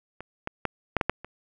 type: clicks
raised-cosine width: 0.5 ms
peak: -23 / -15 / -10 / -7 / -8 / -7 / -24 dBFS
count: 7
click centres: 0.206 / 0.474 / 0.653 / 0.967 / 1.012 / 1.096 / 1.246 s
effects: none